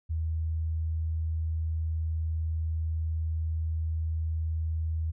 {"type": "tone", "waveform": "sine", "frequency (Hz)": 80.2, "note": "E2", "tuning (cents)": -47, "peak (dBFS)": -27, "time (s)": [0.09, 5.12], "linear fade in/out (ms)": 20, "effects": []}